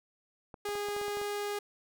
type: clicks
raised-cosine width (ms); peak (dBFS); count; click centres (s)
1; -31; 9; 0.542 / 0.689 / 0.754 / 0.886 / 0.965 / 1.014 / 1.082 / 1.171 / 1.215
type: tone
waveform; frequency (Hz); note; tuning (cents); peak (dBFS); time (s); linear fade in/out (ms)
sawtooth; 410.8; G#4; -19; -29; 0.65-1.59; 5
effects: none